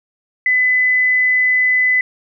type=tone; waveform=sine; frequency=2008 Hz; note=B6; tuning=28 cents sharp; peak=-11 dBFS; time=0.46-2.01 s; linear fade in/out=2 ms; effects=none